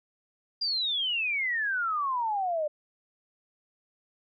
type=exponential sweep; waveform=sine; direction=down; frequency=4858 to 587.3 Hz; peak=-26 dBFS; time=0.61-2.68 s; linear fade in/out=10 ms; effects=none